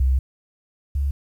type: tone pair in turn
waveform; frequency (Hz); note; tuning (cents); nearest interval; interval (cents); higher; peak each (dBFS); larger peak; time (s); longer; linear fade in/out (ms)
sine; 65.3 / 69.98; C2 / C#2; -3 / +17; minor second; 120; second; -15 / -19; first; 0-0.19 / 0.95-1.11; first; 5
effects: 9-bit